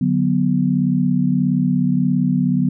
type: chord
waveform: sine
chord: B minor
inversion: first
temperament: just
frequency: 148.16 / 185.21 / 246.9 Hz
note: D3 / F#3 / B3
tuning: +16 / +2 / 0 cents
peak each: -20 / -18 / -18 dBFS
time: 0.01-2.69 s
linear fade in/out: 5 ms
effects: none